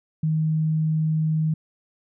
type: tone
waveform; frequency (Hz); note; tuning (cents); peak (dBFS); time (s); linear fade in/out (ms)
sine; 157.1; D#3; +17; -19; 0.23-1.54; 5
effects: none